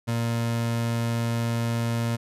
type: tone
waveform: 30% pulse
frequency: 116.54 Hz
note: A#2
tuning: in tune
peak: -21 dBFS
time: 0.07-2.17 s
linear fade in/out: 20 ms
effects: resampled to 32000 Hz